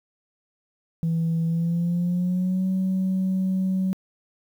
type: tone with pitch glide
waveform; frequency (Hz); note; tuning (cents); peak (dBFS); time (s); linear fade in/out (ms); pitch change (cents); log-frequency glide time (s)
sine; 164.81 to 188.23; E3 to F#3; 0 to +30; -19; 1.03-3.93; 0; +230; 1.46-2.67
effects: tanh soft clip ceiling -18 dBFS + 9-bit